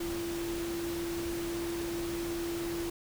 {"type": "tone in noise", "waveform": "sine", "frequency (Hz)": 340, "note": "F4", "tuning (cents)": -46, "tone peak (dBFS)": -33, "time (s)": [0, 2.9], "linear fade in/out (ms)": 5, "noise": "pink", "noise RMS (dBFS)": -41, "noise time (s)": [0, 2.9], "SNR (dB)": 5, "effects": []}